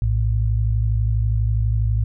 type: tone pair together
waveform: sine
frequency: 57.77 / 110 Hz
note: A#1 / A2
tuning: -15 / 0 cents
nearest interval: major seventh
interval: 1115 cents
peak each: -19 dBFS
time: 0.02-2.04 s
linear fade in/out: 0 ms
effects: none